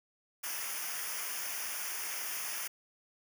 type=noise with comb filter; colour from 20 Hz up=white; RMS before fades=-38 dBFS; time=0.43-2.68 s; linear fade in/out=10 ms; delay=0.25 ms; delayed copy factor=-0.85; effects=none